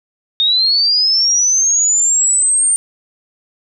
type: linear sweep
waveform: sine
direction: up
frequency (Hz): 3660 to 8840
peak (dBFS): -10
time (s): 0.4-2.76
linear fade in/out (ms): 0
effects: none